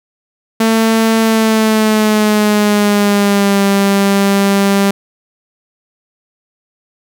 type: tone with pitch glide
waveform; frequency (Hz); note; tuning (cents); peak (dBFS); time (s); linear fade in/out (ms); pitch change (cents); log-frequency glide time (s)
sawtooth; 223.9 to 198.32; A3 to G3; +30 to +20; -5; 0.6-4.91; 5; -210; 1.21-3.61
effects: none

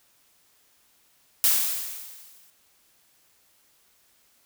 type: noise with exponential decay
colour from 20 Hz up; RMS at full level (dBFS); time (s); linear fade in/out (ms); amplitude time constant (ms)
blue; -18; 1.44-2.5; 0; 230
effects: white hiss -63 dBFS RMS until 4.45 s

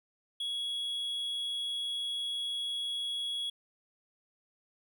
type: tone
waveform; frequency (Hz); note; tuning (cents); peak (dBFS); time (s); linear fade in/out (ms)
triangle; 3342; G#7; +10; -31; 0.4-3.5; 5
effects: none

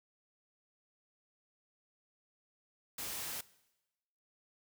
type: noise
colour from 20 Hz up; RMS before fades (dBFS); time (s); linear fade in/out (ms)
white; -41; 2.98-3.41; 5
effects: noise-tail reverb RT60 1.0 s tail -20 dB re dry

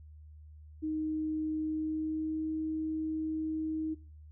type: tone with pitch glide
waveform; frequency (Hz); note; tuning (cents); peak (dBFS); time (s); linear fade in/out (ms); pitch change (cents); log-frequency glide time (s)
sine; 311.1 to 314.5; D#4 to D#4; 0 to +19; -31; 0.82-3.95; 20; +19; 1.6-2.51
effects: noise-tail reverb RT60 0.4 s tail -21 dB re dry + added 76 Hz sine -49 dBFS peak until 4.31 s

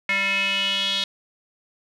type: tone with band-pass filter sweep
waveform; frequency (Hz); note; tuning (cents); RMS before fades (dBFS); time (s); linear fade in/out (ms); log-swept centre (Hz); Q
square; 196.4; G3; +4; -23; 0.09-1.04; 2; 2200 to 3600; 6.4
effects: none

